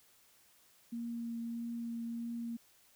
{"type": "tone with vibrato", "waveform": "sine", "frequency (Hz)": 233.1, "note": "A#3", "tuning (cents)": 0, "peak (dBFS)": -37, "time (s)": [0.92, 2.57], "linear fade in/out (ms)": 10, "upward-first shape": "triangle", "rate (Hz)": 1.6, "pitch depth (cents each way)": 12, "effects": ["white hiss -66 dBFS RMS until 2.95 s"]}